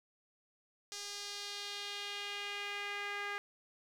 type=tone with band-pass filter sweep; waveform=sawtooth; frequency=406.8 Hz; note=G#4; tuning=36 cents flat; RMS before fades=-42 dBFS; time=0.92-3.38 s; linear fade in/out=0 ms; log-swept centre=5600 to 1800 Hz; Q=1.9; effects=11-bit